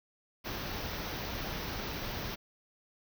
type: band-stop noise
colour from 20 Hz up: pink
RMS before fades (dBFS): -38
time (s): 0.44-2.36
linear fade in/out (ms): 20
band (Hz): 6100 to 13000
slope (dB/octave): 96
effects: none